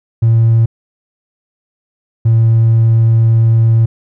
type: tone pair in turn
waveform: triangle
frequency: 114.1 / 113.6 Hz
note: A#2 / A#2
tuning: -37 / -44 cents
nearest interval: unison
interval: 7 cents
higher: first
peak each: -3 dBFS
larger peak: neither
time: 0.22-0.66 / 2.25-3.86 s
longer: second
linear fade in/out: 10 ms
effects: tanh soft clip ceiling -2 dBFS